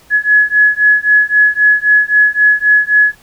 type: beating tone pair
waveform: sine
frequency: 1692 / 1695.8 Hz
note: G#6 / G#6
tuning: +32 / +36 cents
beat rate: 3.8 Hz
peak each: -10 dBFS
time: 0.1-3.15 s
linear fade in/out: 50 ms
effects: pink hiss -46 dBFS RMS until 3.22 s